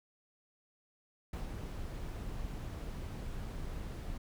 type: noise with ADSR envelope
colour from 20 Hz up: brown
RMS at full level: -38 dBFS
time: 1.33-4.18 s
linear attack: 5 ms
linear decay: 130 ms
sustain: -3 dB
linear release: 10 ms
effects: none